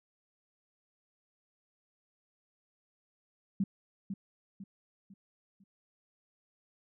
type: tone with echo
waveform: sine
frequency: 195.2 Hz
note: G3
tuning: 7 cents flat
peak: -26 dBFS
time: 3.6-3.64 s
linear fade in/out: 5 ms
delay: 500 ms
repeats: 4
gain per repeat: -8 dB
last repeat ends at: 5.64 s
effects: none